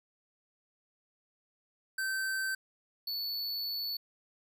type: tone pair in turn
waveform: square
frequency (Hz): 1548 / 4446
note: G6 / C#8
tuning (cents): -22 / +4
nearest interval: octave + tritone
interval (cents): 1826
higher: second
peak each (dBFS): -32 / -34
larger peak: first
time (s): 1.98-2.55 / 3.07-3.97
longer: second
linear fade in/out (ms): 5
effects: none